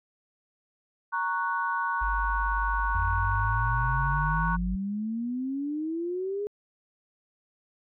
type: chord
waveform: sine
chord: F# major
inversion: first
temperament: equal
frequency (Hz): 932.3 / 1108.7 / 1480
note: A#5 / C#6 / F#6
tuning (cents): 0 / 0 / 0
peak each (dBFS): -30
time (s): 1.12-4.57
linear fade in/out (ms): 20
type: tone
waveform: sine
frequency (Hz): 50.5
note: G#1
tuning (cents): -48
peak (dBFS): -28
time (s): 2.01-4.76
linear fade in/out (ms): 10
type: exponential sweep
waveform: sine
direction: up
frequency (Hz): 82.6 to 418.4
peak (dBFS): -28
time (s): 2.95-6.47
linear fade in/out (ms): 0
effects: tanh soft clip ceiling -12 dBFS